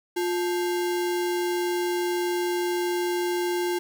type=tone with sample-and-hold; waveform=sine; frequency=353.3 Hz; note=F4; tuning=20 cents sharp; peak=-23 dBFS; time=0.16-3.79 s; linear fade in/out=10 ms; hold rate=1225 Hz; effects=none